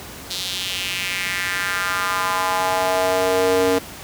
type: tone with high-pass filter sweep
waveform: square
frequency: 93 Hz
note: F#2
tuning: 9 cents sharp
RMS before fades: -21 dBFS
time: 0.3-3.79 s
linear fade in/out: 10 ms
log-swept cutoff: 4000 to 380 Hz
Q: 2.8
effects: pink hiss -36 dBFS RMS until 4.03 s + high-pass 60 Hz 12 dB/octave